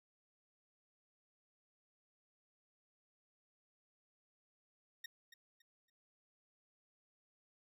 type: tone with echo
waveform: 20% pulse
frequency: 1857 Hz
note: A#6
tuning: 7 cents flat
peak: -39 dBFS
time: 5.04-5.06 s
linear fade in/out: 5 ms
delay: 280 ms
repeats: 3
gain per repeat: -12 dB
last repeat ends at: 5.9 s
effects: none